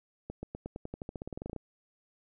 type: accelerating click train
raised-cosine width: 2 ms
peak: -25 dBFS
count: 19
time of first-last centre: 0.3-1.563 s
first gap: 130 ms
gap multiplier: 0.92
effects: none